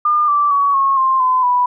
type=tone with pitch steps; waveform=sine; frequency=1206 / 1166.3 / 1127.8 / 1090.7 / 1054.7 / 1020 / 986.4 Hz; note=D6 / D6 / C#6 / C#6 / C6 / C6 / B5; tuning=+46 / -12 / +30 / -28 / +14 / -44 / -2 cents; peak=-11 dBFS; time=0.05-1.66 s; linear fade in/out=5 ms; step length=230 ms; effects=none